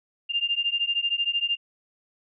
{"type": "beating tone pair", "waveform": "sine", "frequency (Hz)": [2794, 2807], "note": ["F7", "F7"], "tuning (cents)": [0, 8], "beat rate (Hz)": 13, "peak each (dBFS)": [-26, -26], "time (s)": [0.29, 1.57], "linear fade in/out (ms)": 20, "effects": []}